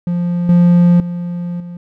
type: tone with level steps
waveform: triangle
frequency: 174.61 Hz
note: F3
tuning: in tune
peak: -12 / -4 / -17 / -24 dBFS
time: 0.07-1.77 s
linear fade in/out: 2 ms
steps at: 0.49 / 1 / 1.6 s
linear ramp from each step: 2 ms
effects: none